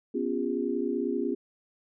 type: chord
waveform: sine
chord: C# dominant seventh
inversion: third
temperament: equal with one note detuned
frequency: 246.9 / 277.2 / 349.2 / 404.9 Hz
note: B3 / C#4 / E#4 / G#4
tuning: 0 / 0 / 0 / -44 cents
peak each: -32 dBFS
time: 0.14-1.35 s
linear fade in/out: 10 ms
effects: none